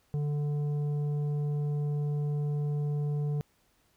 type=tone with tanh clipping; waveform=sine; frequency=146.83 Hz; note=D3; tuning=in tune; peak=-29 dBFS; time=0.14-3.41 s; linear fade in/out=0 ms; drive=8 dB; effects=pink hiss -69 dBFS RMS until 3.96 s